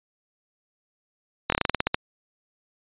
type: slowing click train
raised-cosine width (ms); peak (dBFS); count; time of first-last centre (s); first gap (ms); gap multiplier
0.3; -4; 11; 1.5-1.945; 23; 1.14
effects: resampled to 8000 Hz